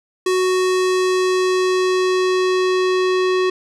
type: tone with low-pass filter sweep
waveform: square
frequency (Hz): 370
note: F#4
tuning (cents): 0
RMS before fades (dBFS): -17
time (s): 0.26-3.5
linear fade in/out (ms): 5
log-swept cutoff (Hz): 8900 to 4100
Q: 0.95
effects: none